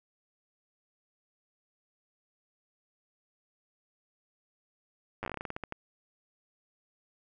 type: slowing click train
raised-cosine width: 0.5 ms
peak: -21 dBFS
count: 15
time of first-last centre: 5.23-5.724 s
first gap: 9 ms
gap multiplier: 1.19
effects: none

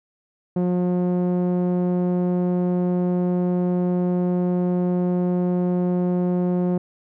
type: tone with low-pass filter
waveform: sawtooth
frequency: 179 Hz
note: F3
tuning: 43 cents sharp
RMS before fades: -21 dBFS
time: 0.56-6.78 s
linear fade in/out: 5 ms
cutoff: 520 Hz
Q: 0.84
effects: none

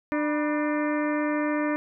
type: harmonic tone with a mistuned harmonic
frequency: 298.8 Hz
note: D4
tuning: 30 cents sharp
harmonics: 1 / 2 / 3 / 4 / 5 / 6 / 7 / 8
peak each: -25 / -30 / -35 / -36 / -39 / -35 / -40 / -43 dBFS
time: 0.12-1.76 s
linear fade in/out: 0 ms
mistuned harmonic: 3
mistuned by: +130 cents
effects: none

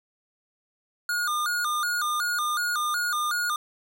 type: tone with vibrato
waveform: square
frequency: 1318.5 Hz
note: E6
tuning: in tune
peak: -25 dBFS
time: 1.09-3.56 s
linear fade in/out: 2 ms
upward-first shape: square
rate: 2.7 Hz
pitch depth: 150 cents each way
effects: none

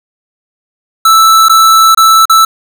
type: tone with dropouts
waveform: square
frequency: 1318.5 Hz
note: E6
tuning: in tune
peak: -3 dBFS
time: 1.05-2.45 s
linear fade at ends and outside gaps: 5 ms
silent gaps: 1.485-1.495 / 1.948-1.973 / 2.255-2.296 s
effects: none

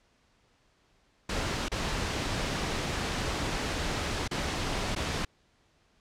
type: noise with dropouts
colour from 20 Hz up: pink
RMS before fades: -31 dBFS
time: 1.29-5.25 s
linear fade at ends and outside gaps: 5 ms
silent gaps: 1.685-1.716 / 4.278-4.311 / 4.951-4.961 s
effects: pink hiss -67 dBFS RMS until 6 s + low-pass 6000 Hz 12 dB/octave

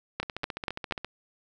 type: two click trains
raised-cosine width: 0.3 ms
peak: -12 / -18 dBFS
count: 4 / 13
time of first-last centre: 0.2-0.923 / 0.23-1.046 s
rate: 4.15 / 14.7 Hz
effects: none

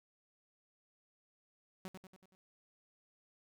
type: tone with echo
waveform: sawtooth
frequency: 187.4 Hz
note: F#3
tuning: 22 cents sharp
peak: -39 dBFS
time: 1.85-1.88 s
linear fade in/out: 0 ms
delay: 94 ms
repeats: 5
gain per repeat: -5 dB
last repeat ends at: 2.35 s
effects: none

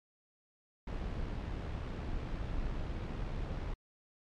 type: noise with amplitude modulation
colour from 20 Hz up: brown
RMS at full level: -36 dBFS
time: 0.87-3.74 s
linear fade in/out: 5 ms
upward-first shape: sine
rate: 70.7 Hz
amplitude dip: 35%
effects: low-pass 4000 Hz 12 dB/octave + MP3 96 kbps

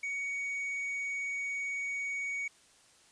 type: tone with hard clipping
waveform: sine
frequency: 2241 Hz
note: C#7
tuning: 18 cents sharp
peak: -34 dBFS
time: 0.03-2.48 s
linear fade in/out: 5 ms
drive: 3 dB
effects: white hiss -62 dBFS RMS until 3.11 s + resampled to 22050 Hz

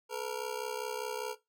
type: ring-modulated tone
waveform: 25% pulse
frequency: 464.3 Hz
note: A#4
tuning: 7 cents flat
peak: -28 dBFS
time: 0.09-1.36 s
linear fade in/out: 50 ms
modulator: 32.5 Hz
effects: noise-tail reverb RT60 0.2 s tail -17 dB re dry

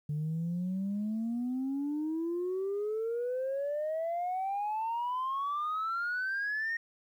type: exponential sweep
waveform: sine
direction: up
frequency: 146.83 to 1864.7 Hz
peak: -29 dBFS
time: 0.09-6.77 s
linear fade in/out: 5 ms
effects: tanh soft clip ceiling -28 dBFS + 11-bit

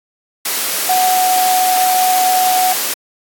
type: tone in noise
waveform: sine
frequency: 740 Hz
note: F#5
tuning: in tune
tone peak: -11 dBFS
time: 0.89-2.73 s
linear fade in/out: 5 ms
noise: white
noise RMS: -18 dBFS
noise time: 0.45-2.94 s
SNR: +4 dB
effects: high-pass 300 Hz 12 dB/octave + AAC 64 kbps

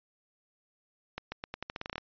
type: accelerating click train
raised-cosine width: 0.3 ms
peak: -20 dBFS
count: 13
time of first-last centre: 1.18-1.981 s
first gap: 140 ms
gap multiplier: 0.85
effects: resampled to 11025 Hz

